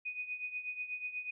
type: tone with tremolo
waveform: sine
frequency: 2487 Hz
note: D#7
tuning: 1 cent flat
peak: -34 dBFS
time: 0.05-1.31 s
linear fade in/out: 10 ms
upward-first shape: triangle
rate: 8.2 Hz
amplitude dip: 80%
effects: none